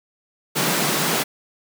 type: high-pass noise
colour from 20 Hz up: pink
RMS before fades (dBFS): -21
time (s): 0.55-1.24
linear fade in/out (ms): 20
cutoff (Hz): 140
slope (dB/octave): 96
effects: none